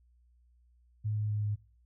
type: tone with pitch steps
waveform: sine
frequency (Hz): 106.7 / 105.9 / 105.11 / 104.32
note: G#2 / G#2 / G#2 / G#2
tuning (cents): +47 / +34 / +21 / +8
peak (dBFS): -29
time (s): 1.04-1.56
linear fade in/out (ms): 20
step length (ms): 130
effects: noise-tail reverb RT60 0.4 s tail -25 dB re dry + added 60 Hz sine -62 dBFS peak until 1.85 s